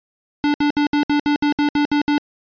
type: tone bursts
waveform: square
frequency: 292.6 Hz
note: D4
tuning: 6 cents flat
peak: -15 dBFS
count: 11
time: 0.44-2.18 s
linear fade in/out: 0 ms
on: 100 ms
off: 64 ms
effects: resampled to 11025 Hz